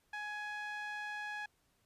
sawtooth tone with band-pass filter, 837 Hz, G#5, 13 cents sharp, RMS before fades -42 dBFS, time 0.13-1.46 s, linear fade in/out 5 ms, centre 1700 Hz, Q 1.8, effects pink hiss -75 dBFS RMS until 1.85 s + resampled to 32000 Hz

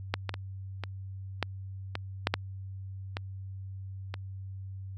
clicks, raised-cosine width 0.3 ms, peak -11 / -16 / -19 / -19 / -11 / -16 / -8 / -9 / -17 / -20 dBFS, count 10, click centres 0.14 / 0.293 / 0.341 / 0.837 / 1.427 / 1.954 / 2.271 / 2.34 / 3.169 / 4.141 s, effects added 96 Hz sine -38 dBFS peak until 4.97 s

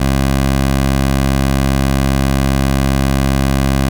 15% pulse tone, 67.5 Hz, C#2, 45 cents flat, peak -5 dBFS, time 0-3.89 s, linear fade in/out 5 ms, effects none

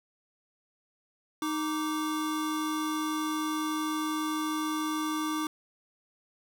square tone pair together, 310 / 1167.3 Hz, D#4 / D6, -6 / -11 cents, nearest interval octave + major seventh, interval 2295 cents, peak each -31 / -35 dBFS, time 1.42-5.47 s, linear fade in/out 2 ms, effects none

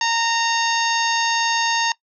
harmonic tone with a mistuned harmonic, 922 Hz, A#5, 19 cents flat, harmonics 1 / 2 / 3 / 4 / 5 / 6 / 7, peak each -21 / -24 / -26 / -27 / -28 / -29 / -29 dBFS, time 0.01-1.92 s, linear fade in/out 2 ms, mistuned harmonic 6, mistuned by -49 cents, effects noise-tail reverb RT60 0.1 s tail -21 dB re dry

